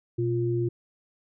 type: tone pair together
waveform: sine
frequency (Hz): 121.83 / 349.2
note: B2 / F4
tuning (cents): -23 / 0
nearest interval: octave + tritone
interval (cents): 1823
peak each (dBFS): -26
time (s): 0.18-0.69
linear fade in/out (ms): 10
effects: none